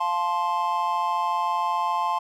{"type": "chord", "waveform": "triangle", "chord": "F major", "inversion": "none", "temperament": "just", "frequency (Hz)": [698.5, 873.1, 1047.7], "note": ["F5", "A5", "C6"], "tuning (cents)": [0, -14, 2], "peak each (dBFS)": [-29, -24, -23], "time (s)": [0, 2.19], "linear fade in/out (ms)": 10, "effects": []}